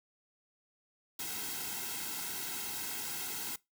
white noise with comb filter, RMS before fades -39 dBFS, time 1.19-3.56 s, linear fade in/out 5 ms, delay 1.7 ms, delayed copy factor -0.95, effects noise-tail reverb RT60 0.2 s tail -22 dB re dry

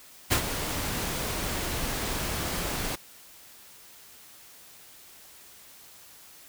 pink noise with ADSR envelope, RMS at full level -21 dBFS, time 0.3-2.96 s, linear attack 24 ms, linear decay 81 ms, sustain -10 dB, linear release 14 ms, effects white hiss -51 dBFS RMS until 6.48 s

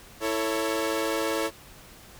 sawtooth chord, A major, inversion second, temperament equal with one note detuned, 329.6 / 444.9 / 554.4 Hz, E4 / A4 / C#5, 0 / +19 / 0 cents, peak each -26 dBFS, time 0.2-1.51 s, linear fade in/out 50 ms, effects pink hiss -49 dBFS RMS until 2.19 s

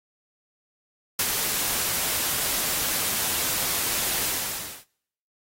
white noise with ADSR envelope, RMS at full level -22 dBFS, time 1.19-4.85 s, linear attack 3 ms, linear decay 67 ms, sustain -4 dB, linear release 590 ms, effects noise-tail reverb RT60 0.7 s tail -25 dB re dry + AAC 48 kbps

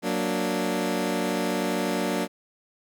20% pulse chord, Gb augmented, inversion none, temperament equal, 185 / 233.1 / 293.7 Hz, Gb3 / Bb3 / D4, 0 / 0 / 0 cents, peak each -24 dBFS, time 0.02-2.28 s, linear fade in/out 50 ms, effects none

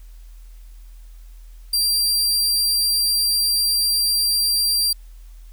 sawtooth tone, 4727 Hz, D8, 10 cents sharp, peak -14 dBFS, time 1.73-4.93 s, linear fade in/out 5 ms, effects added 41 Hz sine -38 dBFS peak until 5.52 s + white hiss -58 dBFS RMS until 5.52 s

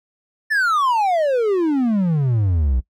triangle exponential sweep, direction down, 1800 to 58.27 Hz, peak -13 dBFS, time 0.5-2.81 s, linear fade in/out 20 ms, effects noise-tail reverb RT60 0.1 s tail -22 dB re dry

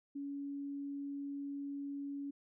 sine tone, 281.6 Hz, C#4, 27 cents sharp, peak -39 dBFS, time 0.15-2.31 s, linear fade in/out 10 ms, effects none

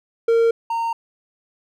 triangle tone pair in turn, 460 / 920 Hz, A#4 / A#5, -23 / -23 cents, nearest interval octave, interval 1200 cents, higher second, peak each -11 / -18 dBFS, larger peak first, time 0.28-0.51 / 0.7-0.93 s, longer neither, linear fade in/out 5 ms, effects none

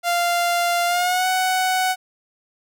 sawtooth tone with pitch glide, 695 to 744.9 Hz, F5 to F#5, -9 to +11 cents, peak -14 dBFS, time 0.03-1.96 s, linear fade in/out 50 ms, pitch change +120 cents, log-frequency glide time 0.86-1.27 s, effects none

